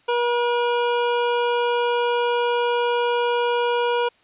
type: tone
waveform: 25% pulse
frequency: 480 Hz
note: B4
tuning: 49 cents flat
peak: -15 dBFS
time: 0.08-4.09 s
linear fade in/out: 10 ms
effects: white hiss -58 dBFS RMS until 4.23 s + resampled to 8000 Hz